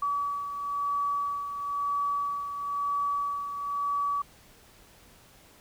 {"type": "beating tone pair", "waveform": "sine", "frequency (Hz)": [1142, 1143], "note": ["D6", "D6"], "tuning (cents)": [-49, -47], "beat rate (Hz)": 1, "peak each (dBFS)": [-28, -36], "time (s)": [0.02, 4.22], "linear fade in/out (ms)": 5, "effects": ["pink hiss -56 dBFS RMS until 5.6 s"]}